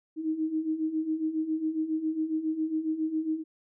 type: beating tone pair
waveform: sine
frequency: 310.4 / 317.7 Hz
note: D#4 / D#4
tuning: -4 / +36 cents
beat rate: 7.3 Hz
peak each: -33 / -28 dBFS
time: 0.16-3.44 s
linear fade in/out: 50 ms
effects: none